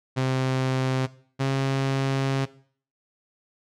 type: tone pair in turn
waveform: sawtooth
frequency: 130.81 / 135.19 Hz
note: C3 / C#3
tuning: 0 / -43 cents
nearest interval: minor second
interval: 57 cents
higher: second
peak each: -18 dBFS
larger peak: neither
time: 0.16-1.07 / 1.39-2.46 s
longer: second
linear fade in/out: 20 ms
effects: noise-tail reverb RT60 0.5 s tail -18 dB re dry + low-pass 6000 Hz 12 dB/octave